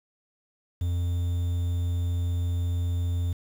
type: tone with quantisation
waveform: triangle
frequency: 87.31 Hz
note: F2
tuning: in tune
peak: -22 dBFS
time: 0.81-3.33 s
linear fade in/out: 5 ms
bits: 8
effects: none